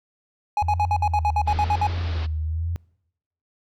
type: tone bursts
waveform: triangle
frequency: 835 Hz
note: G#5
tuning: 9 cents sharp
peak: -16 dBFS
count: 12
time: 0.57-1.869 s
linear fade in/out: 2 ms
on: 56 ms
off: 57 ms
type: tone with vibrato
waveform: sine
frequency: 82.41 Hz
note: E2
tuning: in tune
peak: -23 dBFS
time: 0.62-2.76 s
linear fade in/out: 0 ms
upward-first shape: sine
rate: 1 Hz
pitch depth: 100 cents each way
type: low-pass noise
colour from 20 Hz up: pink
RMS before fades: -36 dBFS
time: 1.46-2.27 s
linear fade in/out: 20 ms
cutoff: 4900 Hz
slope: 48 dB/octave
effects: noise-tail reverb RT60 0.8 s tail -25 dB re dry